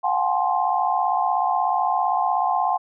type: tone cluster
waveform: sine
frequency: 717 / 773 / 850 / 1049 Hz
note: F5 / G5 / G#5 / C6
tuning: +45 / -24 / +40 / +4 cents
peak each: -24 dBFS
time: 0.03-2.78 s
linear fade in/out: 20 ms
effects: none